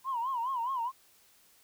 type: tone with vibrato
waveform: sine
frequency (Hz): 997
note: B5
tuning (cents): +16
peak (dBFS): -29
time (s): 0.04-0.92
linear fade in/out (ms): 50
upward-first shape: sine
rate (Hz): 4.8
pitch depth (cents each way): 150
effects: tanh soft clip ceiling -25 dBFS + white hiss -63 dBFS RMS until 1.63 s